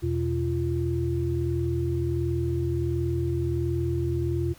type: tone cluster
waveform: sine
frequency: 83.6 / 125 / 344.8 Hz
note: E2 / B2 / F4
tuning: +25 / +21 / -22 cents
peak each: -28 dBFS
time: 0.02-4.54 s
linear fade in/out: 20 ms
effects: pink hiss -53 dBFS RMS until 4.58 s